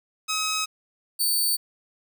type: tone pair in turn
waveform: 10% pulse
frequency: 1274 / 4540 Hz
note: D#6 / C#8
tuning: +41 / +41 cents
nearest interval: octave + minor seventh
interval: 2200 cents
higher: second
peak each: -16 / -14 dBFS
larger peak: second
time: 0.28-0.66 / 1.19-1.57 s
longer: neither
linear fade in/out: 20 ms
effects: none